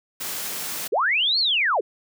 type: high-pass noise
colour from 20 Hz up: white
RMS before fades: -30 dBFS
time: 0.2-0.88 s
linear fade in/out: 10 ms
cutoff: 120 Hz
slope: 24 dB/octave
type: linear two-way sweep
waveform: sine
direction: up then down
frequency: 329.6 to 4497 to 329.6 Hz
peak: -18 dBFS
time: 0.92-1.81 s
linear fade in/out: 10 ms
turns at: 1.39 s
effects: none